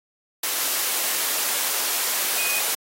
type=tone in noise; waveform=sine; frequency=2491 Hz; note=D#7; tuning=1 cent sharp; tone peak=-26 dBFS; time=2.38-2.6 s; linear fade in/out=5 ms; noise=white; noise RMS=-24 dBFS; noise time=0.43-2.75 s; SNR=-5 dB; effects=high-pass 400 Hz 12 dB/octave + AAC 48 kbps